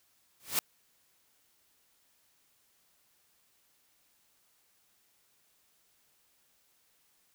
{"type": "noise with exponential growth", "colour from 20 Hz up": "white", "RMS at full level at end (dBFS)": -25, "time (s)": [0.4, 0.59], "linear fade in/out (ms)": 1, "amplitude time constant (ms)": 40, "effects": ["white hiss -70 dBFS RMS until 7.34 s"]}